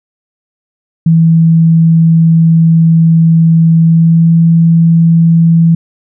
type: tone with pitch glide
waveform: sine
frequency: 163.9 to 165.8 Hz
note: E3 to E3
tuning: -10 to +10 cents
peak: -3 dBFS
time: 1.06-5.75 s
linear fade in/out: 5 ms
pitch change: +20 cents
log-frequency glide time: 3.8-4.33 s
effects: none